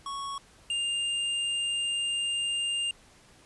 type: tone pair in turn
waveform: square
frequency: 1108.7 / 2804 Hz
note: C#6 / F7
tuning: 0 / +6 cents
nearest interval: octave + major third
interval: 1606 cents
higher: second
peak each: -34 / -28 dBFS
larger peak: second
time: 0.06-0.38 / 0.7-2.91 s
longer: second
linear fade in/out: 2 ms
effects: pink hiss -57 dBFS RMS until 3.45 s + resampled to 24000 Hz